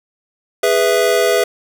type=chord; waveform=square; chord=E major; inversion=first; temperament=just; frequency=412 / 494.4 / 659.3 Hz; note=G#4 / B4 / E5; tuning=-14 / +2 / 0 cents; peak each=-17 dBFS; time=0.63-1.44 s; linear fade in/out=5 ms; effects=none